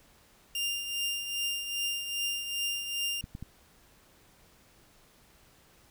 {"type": "tone with tremolo", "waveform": "sawtooth", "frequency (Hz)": 2798, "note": "F7", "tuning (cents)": 3, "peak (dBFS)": -25, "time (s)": [0.55, 3.21], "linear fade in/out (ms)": 2, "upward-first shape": "triangle", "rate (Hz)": 2.5, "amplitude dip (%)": 60}
{"type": "clicks", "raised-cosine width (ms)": 5, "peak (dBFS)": -27, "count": 3, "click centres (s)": [3.241, 3.351, 3.426]}
{"effects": ["pink hiss -61 dBFS RMS until 5.9 s"]}